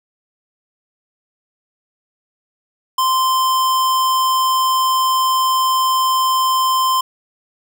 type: tone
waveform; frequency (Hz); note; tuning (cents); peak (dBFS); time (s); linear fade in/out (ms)
square; 1040; C6; -11; -14; 2.98-7.01; 5
effects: none